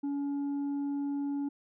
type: tone with tanh clipping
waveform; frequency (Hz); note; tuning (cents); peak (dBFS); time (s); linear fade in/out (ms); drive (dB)
triangle; 283.1; C#4; +37; -31; 0.03-1.49; 10; 8
effects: none